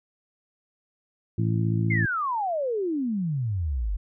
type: harmonic tone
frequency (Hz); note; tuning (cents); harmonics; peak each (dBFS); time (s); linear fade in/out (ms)
55.6; A1; +19; 2 / 3 / 4 / 5 / 6; -23 / -27 / -33 / -37 / -33; 1.38-2.06; 5
type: exponential sweep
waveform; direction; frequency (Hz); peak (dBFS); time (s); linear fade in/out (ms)
sine; down; 2182 to 44.43; -24; 1.9-3.97; 10
effects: none